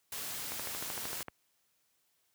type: noise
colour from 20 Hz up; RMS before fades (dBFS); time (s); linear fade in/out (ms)
white; -40; 0.12-1.23; 2
type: click train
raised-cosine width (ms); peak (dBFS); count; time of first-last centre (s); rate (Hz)
0.5; -25; 11; 0.52-1.283; 13.1
effects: white hiss -75 dBFS RMS until 2.34 s + high-pass 60 Hz 12 dB/octave